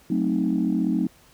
sine chord, F# diminished seventh, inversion none, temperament equal, 185 / 220 / 261.6 / 311.1 Hz, F#3 / A3 / C4 / Eb4, 0 / 0 / 0 / 0 cents, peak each -25 dBFS, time 0.1-1.07 s, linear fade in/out 5 ms, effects tanh soft clip ceiling -12 dBFS + pink hiss -55 dBFS RMS until 1.33 s

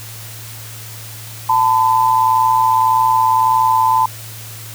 sine tone pair together, 887.3 / 1009 Hz, A5 / B5, +14 / +37 cents, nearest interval major second, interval 223 cents, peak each -13 dBFS, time 1.49-4.06 s, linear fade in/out 5 ms, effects added 111 Hz sine -33 dBFS peak until 4.74 s + white hiss -34 dBFS RMS until 4.74 s

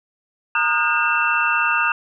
sine tone cluster, 927 / 1229 / 1441 / 1597 / 2684 Hz, A#5 / D#6 / F#6 / G6 / E7, -10 / -22 / -46 / +32 / +31 cents, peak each -25 / -22 / -21 / -25 / -21 dBFS, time 0.55-1.92 s, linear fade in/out 2 ms, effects none

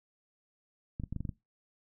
clicks, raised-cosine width 5 ms, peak -24 dBFS, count 7, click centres 0.999 / 1.037 / 1.126 / 1.163 / 1.206 / 1.252 / 1.292 s, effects noise-tail reverb RT60 0.2 s tail -20 dB re dry

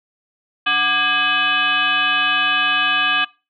sine tone with frequency modulation, 2093 Hz, C7, in tune, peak -14 dBFS, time 0.66-3.25 s, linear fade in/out 10 ms, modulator 451 Hz, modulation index 2.5, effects noise-tail reverb RT60 0.3 s tail -23 dB re dry

